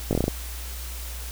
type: slowing click train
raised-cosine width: 2 ms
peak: -9 dBFS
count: 7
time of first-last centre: 0.11-0.281 s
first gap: 19 ms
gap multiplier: 1.16
effects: added 60 Hz sine -33 dBFS peak until 1.31 s + white hiss -39 dBFS RMS until 1.31 s